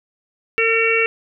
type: harmonic tone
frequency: 453.5 Hz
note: A#4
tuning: 48 cents flat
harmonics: 1 / 3 / 4 / 5 / 6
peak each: -19 / -25 / -25 / -19 / -19 dBFS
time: 0.58-1.06 s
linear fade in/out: 0 ms
effects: none